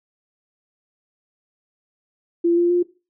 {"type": "tone with pitch steps", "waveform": "sine", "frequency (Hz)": [341.5, 346.9, 352.3], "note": ["F4", "F4", "F4"], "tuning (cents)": [-39, -12, 15], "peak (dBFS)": -14, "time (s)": [2.44, 2.83], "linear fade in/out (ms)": 10, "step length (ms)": 130, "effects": ["noise-tail reverb RT60 0.3 s tail -18 dB re dry"]}